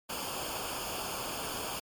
pink noise with comb filter, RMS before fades -37 dBFS, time 0.09-1.8 s, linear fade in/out 10 ms, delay 0.51 ms, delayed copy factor -0.75, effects MP3 96 kbps

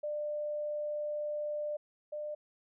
sine tone pair in turn, 596 / 598.8 Hz, D5 / D5, +25 / +33 cents, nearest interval unison, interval 8 cents, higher second, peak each -33 / -36 dBFS, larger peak first, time 0.03-1.77 / 2.12-2.35 s, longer first, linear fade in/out 10 ms, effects none

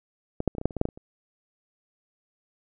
clicks, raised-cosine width 2 ms, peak -14 / -8 / -26 / -17 / -21 / -7 / -27 / -18 / -7 / -11 / -28 / -30 dBFS, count 12, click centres 0.404 / 0.477 / 0.551 / 0.583 / 0.614 / 0.656 / 0.708 / 0.767 / 0.814 / 0.854 / 0.888 / 0.975 s, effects none

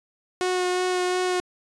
sawtooth tone with vibrato, 364 Hz, F#4, 28 cents flat, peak -18 dBFS, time 0.41-1.4 s, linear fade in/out 0 ms, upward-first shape sine, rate 2.8 Hz, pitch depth 12 cents each way, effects resampled to 22050 Hz

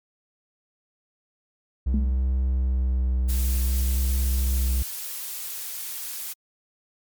triangle tone with vibrato, 63.8 Hz, C2, 43 cents flat, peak -18 dBFS, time 1.86-4.83 s, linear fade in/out 10 ms, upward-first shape triangle, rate 0.54 Hz, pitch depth 26 cents each way
sine tone with exponential decay, 212.6 Hz, G#3, 41 cents sharp, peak -20 dBFS, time 1.94-2.19 s, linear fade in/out 2 ms, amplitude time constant 54 ms
blue noise, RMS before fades -33 dBFS, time 3.28-6.34 s, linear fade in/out 20 ms
effects MP3 96 kbps

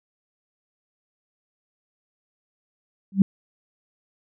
sine tone with exponential growth, 194.7 Hz, G3, 12 cents flat, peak -7 dBFS, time 3.12-3.22 s, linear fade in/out 2 ms, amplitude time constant 21 ms, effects none

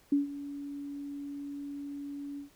sine tone with ADSR envelope, 284.2 Hz, C#4, 43 cents sharp, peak -21 dBFS, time 0.12-2.5 s, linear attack 5 ms, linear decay 140 ms, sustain -16 dB, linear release 120 ms, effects pink hiss -63 dBFS RMS until 2.55 s

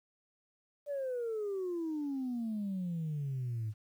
sine exponential sweep, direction down, 588 to 104.8 Hz, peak -32 dBFS, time 0.86-3.74 s, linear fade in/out 50 ms, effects tanh soft clip ceiling -31 dBFS + 11-bit

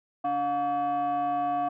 sine tone with frequency modulation, 714 Hz, F5, 38 cents sharp, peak -23 dBFS, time 0.24-1.69 s, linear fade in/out 10 ms, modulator 425 Hz, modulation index 0.64, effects tanh soft clip ceiling -22 dBFS

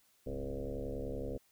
sine tone with frequency modulation, 261.6 Hz, C4, in tune, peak -36 dBFS, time 0.26-1.38 s, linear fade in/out 10 ms, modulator 70.7 Hz, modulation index 4.3, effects white hiss -70 dBFS RMS until 1.51 s

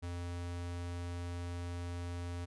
square tone, 87.31 Hz, F2, in tune, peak -39 dBFS, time 0.02-2.46 s, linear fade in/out 20 ms, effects resampled to 24000 Hz

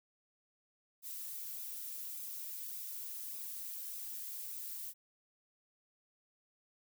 violet noise with flanger, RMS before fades -44 dBFS, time 1.02-4.94 s, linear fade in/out 50 ms, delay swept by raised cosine 0.79 to 3.49 ms, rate 1.7 Hz, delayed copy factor +0.5, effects none

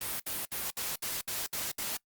white noise bursts, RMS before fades -35 dBFS, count 8, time 0.01-1.971 s, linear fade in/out 5 ms, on 190 ms, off 63 ms, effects noise-tail reverb RT60 0.1 s tail -23 dB re dry + Opus 32 kbps

